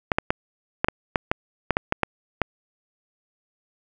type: clicks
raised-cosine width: 0.5 ms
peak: -4 dBFS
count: 12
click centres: 0.118 / 0.185 / 0.305 / 0.845 / 0.885 / 1.158 / 1.315 / 1.707 / 1.769 / 1.924 / 2.033 / 2.417 s
effects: none